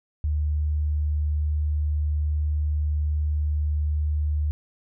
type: tone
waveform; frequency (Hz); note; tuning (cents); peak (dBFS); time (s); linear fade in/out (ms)
sine; 75.1; D2; +39; -21; 0.24-4.51; 0
effects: none